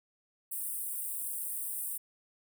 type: high-pass noise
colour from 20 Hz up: pink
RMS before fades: -37 dBFS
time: 0.51-1.98 s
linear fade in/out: 10 ms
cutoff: 8400 Hz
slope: 96 dB/octave
effects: none